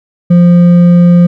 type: tone with hard clipping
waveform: triangle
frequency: 174.61 Hz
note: F3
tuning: in tune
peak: -3 dBFS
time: 0.3-1.27 s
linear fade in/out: 10 ms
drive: 8 dB
effects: none